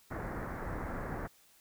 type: low-pass noise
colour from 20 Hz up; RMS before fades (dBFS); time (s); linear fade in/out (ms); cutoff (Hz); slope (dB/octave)
pink; -39; 0.1-1.28; 20; 1900; 48
effects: white hiss -64 dBFS RMS until 1.6 s